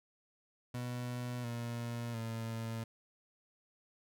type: tone with pitch steps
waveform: 30% pulse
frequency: 123 / 118.19 / 113.58 Hz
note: B2 / A#2 / A#2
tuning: -7 / +24 / -45 cents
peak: -35 dBFS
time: 0.74-2.84 s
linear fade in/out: 5 ms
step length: 700 ms
effects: none